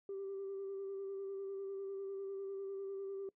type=tone with vibrato; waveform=sine; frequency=391.6 Hz; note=G4; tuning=2 cents flat; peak=-39 dBFS; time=0.09-3.29 s; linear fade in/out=2 ms; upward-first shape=square; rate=10 Hz; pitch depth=18 cents each way; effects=noise-tail reverb RT60 0.1 s tail -23 dB re dry + tanh soft clip ceiling -37 dBFS